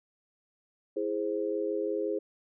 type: chord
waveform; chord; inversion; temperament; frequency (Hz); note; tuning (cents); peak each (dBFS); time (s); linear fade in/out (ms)
sine; E augmented; none; equal; 329.6 / 415.3 / 523.3; E4 / G#4 / B#4; 0 / 0 / 0; -34 / -31 / -34; 0.96-2.19; 10
effects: none